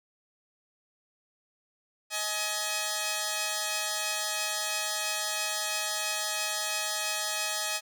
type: tone pair together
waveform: 5% pulse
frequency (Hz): 631.5 / 843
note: D#5 / G#5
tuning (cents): +26 / +26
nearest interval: perfect fourth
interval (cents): 500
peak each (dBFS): -21 / -20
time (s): 2.1-7.81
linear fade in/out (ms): 50
effects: none